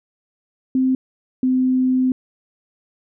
sine tone pair in turn, 260 / 256.9 Hz, C4 / C4, -11 / -32 cents, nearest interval unison, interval 21 cents, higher first, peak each -14 dBFS, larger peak neither, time 0.75-0.95 / 1.43-2.12 s, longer second, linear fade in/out 2 ms, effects none

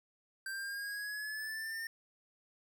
square exponential sweep, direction up, 1568 to 1822 Hz, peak -39 dBFS, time 0.46-1.87 s, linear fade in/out 2 ms, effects none

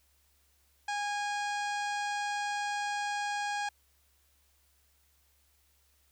harmonic tone with a mistuned harmonic, 821 Hz, G#5, 20 cents flat, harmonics 1 / 2 / 3 / 4 / 5 / 6 / 7 / 8 / 9 / 10, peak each -33 / -37 / -43 / -46 / -48 / -49 / -50 / -53 / -51 / -55 dBFS, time 0.88-3.69 s, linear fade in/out 5 ms, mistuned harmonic 5, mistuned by +41 cents, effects added 69 Hz sine -70 dBFS peak until 6.11 s + white hiss -70 dBFS RMS until 6.11 s

